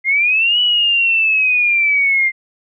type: linear two-way sweep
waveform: sine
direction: up then down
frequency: 2089 to 2960 to 2089 Hz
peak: -11 dBFS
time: 0.04-2.32 s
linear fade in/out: 50 ms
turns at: 0.6 s
effects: none